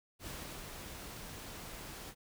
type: noise with ADSR envelope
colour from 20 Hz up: pink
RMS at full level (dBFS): -44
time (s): 0.19-2.15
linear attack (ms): 77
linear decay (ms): 340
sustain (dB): -3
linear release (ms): 62
effects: none